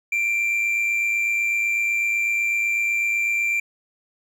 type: tone with amplitude modulation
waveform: triangle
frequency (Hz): 2362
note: D7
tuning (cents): +9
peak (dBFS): -16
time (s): 0.12-3.6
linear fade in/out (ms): 5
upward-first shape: sine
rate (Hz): 108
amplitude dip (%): 40
effects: none